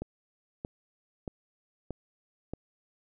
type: click train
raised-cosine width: 2 ms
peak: -22 dBFS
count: 5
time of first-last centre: 0.02-2.536 s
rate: 1.59 Hz
effects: none